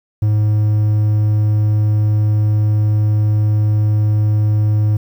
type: tone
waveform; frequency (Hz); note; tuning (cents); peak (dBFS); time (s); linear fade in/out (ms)
triangle; 106.1; G#2; +38; -9; 0.22-4.97; 5
effects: 8-bit